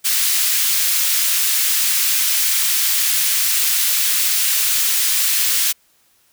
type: high-pass noise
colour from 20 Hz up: white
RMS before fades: -17 dBFS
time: 0.04-5.73 s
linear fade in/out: 20 ms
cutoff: 2000 Hz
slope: 12 dB/octave
effects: white hiss -58 dBFS RMS until 6.32 s